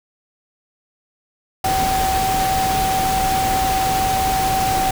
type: tone in noise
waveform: sine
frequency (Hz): 764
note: G5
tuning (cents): -45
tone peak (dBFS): -17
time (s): 1.64-4.91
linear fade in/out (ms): 5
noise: pink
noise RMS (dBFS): -23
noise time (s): 1.64-4.91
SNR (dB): +3
effects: none